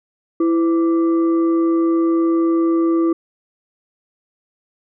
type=tone with frequency modulation; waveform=sine; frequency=331.5 Hz; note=E4; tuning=10 cents sharp; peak=-13 dBFS; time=0.4-3.13 s; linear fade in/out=5 ms; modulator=839 Hz; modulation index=0.33; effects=none